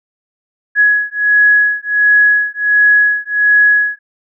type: beating tone pair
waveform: sine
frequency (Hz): 1677 / 1678.4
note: G#6 / G#6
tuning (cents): +16 / +18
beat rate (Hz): 1.4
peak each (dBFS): -11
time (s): 0.75-3.99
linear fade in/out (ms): 50
effects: none